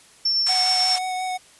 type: tone with tremolo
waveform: sine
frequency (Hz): 5410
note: E8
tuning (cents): +44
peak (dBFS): -17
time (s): 0.25-0.96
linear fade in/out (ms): 5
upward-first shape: triangle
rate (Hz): 9.2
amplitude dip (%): 25
type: band-pass noise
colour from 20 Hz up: white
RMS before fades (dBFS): -31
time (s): 0.46-0.99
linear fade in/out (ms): 10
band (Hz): 600 to 10000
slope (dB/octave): 48
type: tone with vibrato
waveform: square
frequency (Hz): 741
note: F#5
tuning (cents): +2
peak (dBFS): -25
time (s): 0.48-1.38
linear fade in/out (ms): 20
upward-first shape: sine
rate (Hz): 5.6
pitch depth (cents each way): 13
effects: white hiss -51 dBFS RMS until 1.59 s + resampled to 24000 Hz